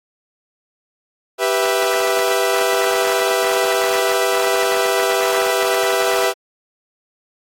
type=chord; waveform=sawtooth; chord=E minor; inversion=first; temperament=equal with one note detuned; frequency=392 / 492.5 / 659.3 Hz; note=G4 / B4 / E5; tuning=0 / -5 / 0 cents; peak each=-16 dBFS; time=1.38-6.34 s; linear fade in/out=50 ms; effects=AAC 48 kbps